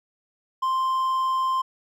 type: tone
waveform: triangle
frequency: 1046.5 Hz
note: C6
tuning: in tune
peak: -19 dBFS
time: 0.62-1.62 s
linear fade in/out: 10 ms
effects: none